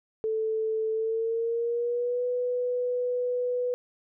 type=tone with pitch glide; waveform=sine; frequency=440 to 493.9 Hz; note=A4 to B4; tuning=0 to 0 cents; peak=-25 dBFS; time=0.24-3.74 s; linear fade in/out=0 ms; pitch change=+200 cents; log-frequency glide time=0.92-2.24 s; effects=none